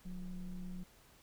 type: ring-modulated tone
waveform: triangle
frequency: 81.2 Hz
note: E2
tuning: 26 cents flat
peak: -35 dBFS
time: 0.05-0.84 s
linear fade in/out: 10 ms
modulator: 100 Hz
effects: tanh soft clip ceiling -33 dBFS + pink hiss -64 dBFS RMS until 1.22 s